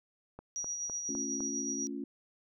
click train, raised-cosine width 1 ms, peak -31 dBFS, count 5, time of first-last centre 0.39-1.405 s, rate 3.94 Hz
sine tone with tremolo, 5770 Hz, F#8, 44 cents flat, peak -33 dBFS, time 0.56-1.87 s, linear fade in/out 0 ms, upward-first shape sine, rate 8.1 Hz, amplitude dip 40%
sine chord, A augmented, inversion none, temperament equal, 220 / 277.2 / 349.2 Hz, A3 / C#4 / E#4, 0 / 0 / 0 cents, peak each -42 / -38 / -43 dBFS, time 1.09-2.04 s, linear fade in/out 2 ms
effects none

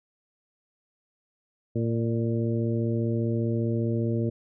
harmonic tone with a mistuned harmonic, 115 Hz, A#2, 23 cents flat, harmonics 1 / 2 / 3 / 4 / 5, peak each -26 / -29 / -31 / -34 / -38 dBFS, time 1.75-4.3 s, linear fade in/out 10 ms, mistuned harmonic 5, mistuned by +30 cents, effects none

